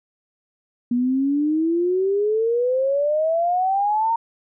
sine exponential sweep, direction up, 238.7 to 930 Hz, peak -17 dBFS, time 0.91-4.16 s, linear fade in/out 5 ms, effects none

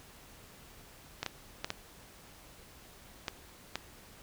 clicks, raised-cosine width 0.2 ms, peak -16 dBFS, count 6, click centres 1.23 / 1.263 / 1.645 / 1.704 / 3.282 / 3.756 s, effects pink hiss -55 dBFS RMS until 4.22 s

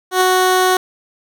15% pulse tone with ADSR envelope, 370 Hz, F#4, in tune, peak -3 dBFS, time 0.11-0.77 s, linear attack 100 ms, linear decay 7 ms, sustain -2 dB, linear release 3 ms, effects none

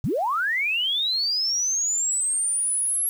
sine linear sweep, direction up, 91.2 to 11320 Hz, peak -21 dBFS, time 0.04-3.09 s, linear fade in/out 0 ms, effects 8-bit

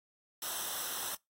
white noise with comb filter, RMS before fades -38 dBFS, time 0.42-1.15 s, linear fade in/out 2 ms, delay 0.43 ms, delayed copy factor -0.7, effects noise-tail reverb RT60 0.2 s tail -25 dB re dry + AAC 48 kbps

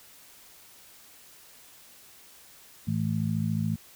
harmonic tone, 54.1 Hz, A1, 29 cents flat, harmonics 2 / 3 / 4, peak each -30 / -29 / -30 dBFS, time 2.87-3.76 s, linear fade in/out 10 ms, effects white hiss -53 dBFS RMS until 3.95 s

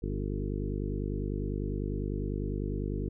harmonic tone with a mistuned harmonic, 50 Hz, G1, 35 cents sharp, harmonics 1 / 2 / 3 / 4 / 5 / 6 / 7 / 8 / 9, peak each -34 / -37 / -39 / -40 / -41 / -42 / -42 / -43 / -44 dBFS, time 0.02-3.09 s, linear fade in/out 10 ms, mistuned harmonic 7, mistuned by +19 cents, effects none

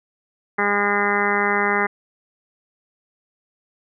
harmonic tone, 203.5 Hz, G#3, 35 cents flat, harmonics 1 / 2 / 3 / 4 / 5 / 6 / 7 / 8 / 9 / 10, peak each -28 / -24 / -33 / -25 / -28 / -26 / -27 / -28 / -25 / -25 dBFS, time 0.58-1.87 s, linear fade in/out 10 ms, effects none

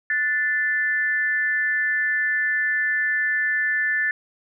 sine tone with amplitude modulation, 1760 Hz, A6, in tune, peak -16 dBFS, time 0.1-4.11 s, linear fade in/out 2 ms, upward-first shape sine, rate 291 Hz, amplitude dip 70%, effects none

